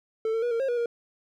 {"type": "tone with pitch steps", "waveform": "triangle", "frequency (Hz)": [443.3, 451.9, 482.2, 460.4, 538, 482, 471], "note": ["A4", "A4", "B4", "A#4", "C5", "B4", "A#4"], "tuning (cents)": [13, 46, -41, -22, 48, -42, 18], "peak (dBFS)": -22, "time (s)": [0.25, 0.859], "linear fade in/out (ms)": 2, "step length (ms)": 87, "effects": []}